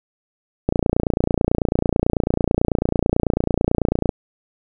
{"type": "click train", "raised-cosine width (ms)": 2, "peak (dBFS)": -3, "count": 100, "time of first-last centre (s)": [0.69, 4.092], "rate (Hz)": 29.1, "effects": []}